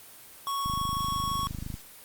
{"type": "tone", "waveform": "square", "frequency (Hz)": 1108.7, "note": "C#6", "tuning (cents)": 0, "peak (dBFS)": -29, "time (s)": [0.47, 1.47], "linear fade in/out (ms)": 0}
{"type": "click train", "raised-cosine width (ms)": 5, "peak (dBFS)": -23, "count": 29, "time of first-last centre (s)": [0.66, 1.741], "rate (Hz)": 25.9}
{"effects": ["white hiss -49 dBFS RMS until 2.04 s", "Opus 32 kbps"]}